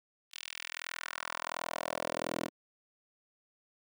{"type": "tone with high-pass filter sweep", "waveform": "10% pulse", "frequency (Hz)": 41.42, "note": "E1", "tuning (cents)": 9, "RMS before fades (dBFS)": -39, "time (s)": [0.31, 2.5], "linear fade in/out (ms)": 50, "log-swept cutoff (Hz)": [3200, 330], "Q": 1.7, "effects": []}